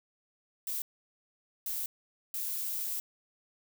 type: noise bursts at uneven times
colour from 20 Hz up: violet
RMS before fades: -35 dBFS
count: 3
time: 0.67-0.82 / 1.66-1.86 / 2.34-3 s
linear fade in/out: 2 ms
effects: none